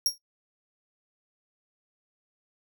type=tone with exponential decay; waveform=sawtooth; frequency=5588 Hz; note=F8; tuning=in tune; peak=-16 dBFS; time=0.06-0.18 s; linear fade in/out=1 ms; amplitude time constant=24 ms; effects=noise-tail reverb RT60 0.1 s tail -19 dB re dry